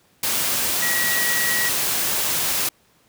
sine tone in noise, 1919 Hz, A#6, 50 cents sharp, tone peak -22 dBFS, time 0.82-1.69 s, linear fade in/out 5 ms, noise white, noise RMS -22 dBFS, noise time 0.23-2.69 s, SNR -3 dB, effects pink hiss -59 dBFS RMS until 3.08 s + high-pass 80 Hz 12 dB/octave

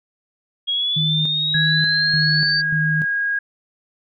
sine exponential sweep, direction up, 3284 to 4638 Hz, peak -18 dBFS, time 0.67-2.62 s, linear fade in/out 20 ms
sine tone with tremolo, 155.56 Hz, D#3, in tune, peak -19 dBFS, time 0.96-3.05 s, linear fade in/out 10 ms, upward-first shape square, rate 1.7 Hz, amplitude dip 65%
sine tone with pitch glide, 1661.2 to 1637.4 Hz, G#6 to G#6, 0 to -25 cents, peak -18 dBFS, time 1.54-3.39 s, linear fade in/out 5 ms, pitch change -25 cents, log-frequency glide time 1.75-2.76 s
effects none

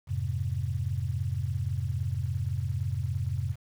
sine chord, F minor, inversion none, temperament just, 87.31 / 104.77 / 130.96 Hz, F2 / Ab2 / C3, 0 / +16 / +2 cents, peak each -32 dBFS, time 0.07-3.56 s, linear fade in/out 50 ms, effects 9-bit

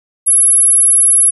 sine tone, 10790 Hz, E9, 39 cents sharp, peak -6 dBFS, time 0.26-1.31 s, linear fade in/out 20 ms, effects none

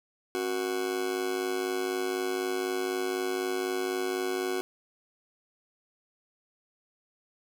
40% pulse tone with amplitude modulation, 370 Hz, F#4, in tune, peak -24 dBFS, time 0.35-4.61 s, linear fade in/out 0 ms, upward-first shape sine, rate 104 Hz, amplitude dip 80%, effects none

